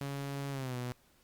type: tone with pitch glide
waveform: sawtooth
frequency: 139.7 to 123.74 Hz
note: C#3 to B2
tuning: +14 to +4 cents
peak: -32 dBFS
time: 0.01-0.92 s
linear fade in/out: 0 ms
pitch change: -210 cents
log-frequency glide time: 0.51-0.76 s
effects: pink hiss -67 dBFS RMS until 1.23 s + Opus 48 kbps